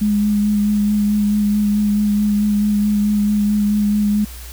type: tone with vibrato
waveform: sine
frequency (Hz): 207.7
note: G#3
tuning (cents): 0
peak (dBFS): -13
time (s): 0.01-4.25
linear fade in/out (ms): 10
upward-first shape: sine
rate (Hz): 4.6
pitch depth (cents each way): 17
effects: added 60 Hz sine -32 dBFS peak until 4.52 s + white hiss -38 dBFS RMS until 4.52 s